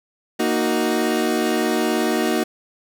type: chord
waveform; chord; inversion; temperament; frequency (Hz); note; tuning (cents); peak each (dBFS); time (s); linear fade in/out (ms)
30% pulse; D# minor; second; equal; 233.1 / 311.1 / 370; A#3 / D#4 / F#4; 0 / 0 / 0; -20; 0.39-2.44; 10
effects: none